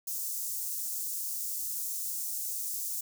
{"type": "high-pass noise", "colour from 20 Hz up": "white", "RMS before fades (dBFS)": -35, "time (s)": [0.07, 3.01], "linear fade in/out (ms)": 5, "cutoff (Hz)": 6200, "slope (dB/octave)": 24, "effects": []}